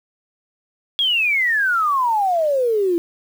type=exponential sweep; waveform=sine; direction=down; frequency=3368 to 332.2 Hz; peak=-15 dBFS; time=0.99-2.98 s; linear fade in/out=0 ms; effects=7-bit